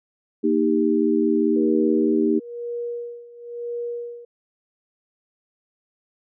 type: chord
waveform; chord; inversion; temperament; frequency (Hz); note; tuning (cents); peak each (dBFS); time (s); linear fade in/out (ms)
sine; Eb major; second; equal with one note detuned; 233.1 / 311.1 / 395.9; Bb3 / Eb4 / G4; 0 / 0 / +17; -22 / -20 / -21; 0.43-2.4; 20
type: tone with tremolo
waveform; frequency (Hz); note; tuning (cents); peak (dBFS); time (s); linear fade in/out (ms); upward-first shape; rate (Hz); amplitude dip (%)
sine; 476; A#4; +36; -25; 1.56-4.25; 5; sine; 1; 85
effects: none